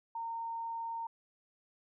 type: tone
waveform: sine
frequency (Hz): 918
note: A#5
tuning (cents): -27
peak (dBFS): -36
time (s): 0.15-1.07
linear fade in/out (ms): 5
effects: none